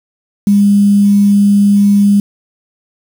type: tone with quantisation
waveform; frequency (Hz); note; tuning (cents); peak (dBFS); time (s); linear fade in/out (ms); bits
sine; 202.3; G#3; -45; -5; 0.47-2.2; 2; 5
effects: none